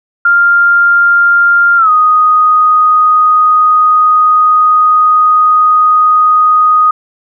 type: tone with pitch glide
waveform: sine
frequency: 1396.9 to 1244.5 Hz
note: F6 to D#6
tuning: 0 to 0 cents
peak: -4 dBFS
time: 0.25-6.91 s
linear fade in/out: 5 ms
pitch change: -200 cents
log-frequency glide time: 1.77-1.9 s
effects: none